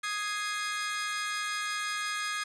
sawtooth chord, Ab major, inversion second, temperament equal, 1244.5 / 1661.2 / 2093 Hz, Eb6 / Ab6 / C7, 0 / 0 / 0 cents, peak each -31 / -31 / -35 dBFS, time 0.03-2.44 s, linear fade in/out 10 ms, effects resampled to 22050 Hz + 9-bit

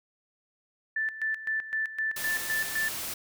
sine tone with tremolo, 1762 Hz, A6, 2 cents sharp, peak -26 dBFS, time 0.96-2.89 s, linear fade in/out 5 ms, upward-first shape square, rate 3.9 Hz, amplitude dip 75%
white noise, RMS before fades -35 dBFS, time 2.16-3.14 s, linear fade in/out 5 ms
effects none

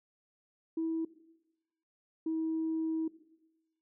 sine tone pair in turn, 325.2 / 321.3 Hz, E4 / E4, -23 / -44 cents, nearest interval unison, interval 21 cents, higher first, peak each -29 / -29 dBFS, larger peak neither, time 0.77-1.05 / 2.26-3.08 s, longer second, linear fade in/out 5 ms, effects noise-tail reverb RT60 1.0 s tail -17 dB re dry + tanh soft clip ceiling -26 dBFS

